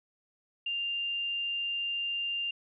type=tone; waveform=sine; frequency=2794 Hz; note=F7; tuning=in tune; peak=-30 dBFS; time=0.66-2.51 s; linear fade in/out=5 ms; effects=none